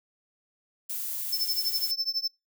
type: noise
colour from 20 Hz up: violet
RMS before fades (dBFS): -33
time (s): 0.89-1.92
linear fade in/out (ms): 10
type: tone with tremolo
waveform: triangle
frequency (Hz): 5290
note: E8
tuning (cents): +5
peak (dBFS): -22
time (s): 1.32-2.28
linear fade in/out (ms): 10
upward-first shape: triangle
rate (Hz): 12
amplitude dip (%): 100
effects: noise-tail reverb RT60 0.2 s tail -24 dB re dry